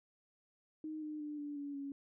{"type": "tone with pitch steps", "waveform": "sine", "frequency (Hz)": [310.7, 304.1, 297.7, 291.4, 285.2, 279.2], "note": ["D#4", "D#4", "D4", "D4", "C#4", "C#4"], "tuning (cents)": [-2, -40, 24, -13, 49, 13], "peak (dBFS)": -40, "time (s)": [0.84, 1.92], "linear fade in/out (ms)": 2, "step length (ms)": 180, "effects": []}